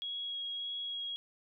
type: tone with vibrato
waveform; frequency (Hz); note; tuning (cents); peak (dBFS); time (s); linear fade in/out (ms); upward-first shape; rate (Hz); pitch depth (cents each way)
sine; 3311; G#7; -6; -36; 0.02-1.16; 0; sine; 1.7; 9
effects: none